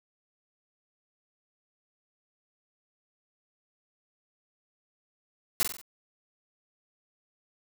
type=noise with echo; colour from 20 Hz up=white; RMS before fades=-25 dBFS; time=5.6-5.63 s; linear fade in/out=0 ms; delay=46 ms; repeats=4; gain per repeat=-6 dB; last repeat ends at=5.814 s; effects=none